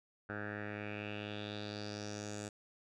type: tone with low-pass filter sweep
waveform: 10% pulse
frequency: 104.2 Hz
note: G#2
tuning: 6 cents sharp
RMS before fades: -43 dBFS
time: 0.29-2.49 s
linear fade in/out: 5 ms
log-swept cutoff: 1500 to 7700 Hz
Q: 4.4
effects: none